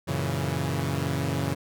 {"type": "chord", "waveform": "sawtooth", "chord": "F# dominant seventh", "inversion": "none", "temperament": "equal", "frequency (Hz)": [92.5, 116.54, 138.59, 164.81], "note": ["F#2", "A#2", "C#3", "E3"], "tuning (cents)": [0, 0, 0, 0], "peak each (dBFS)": [-28, -30, -25, -28], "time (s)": [0.07, 1.55], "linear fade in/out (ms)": 20, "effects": []}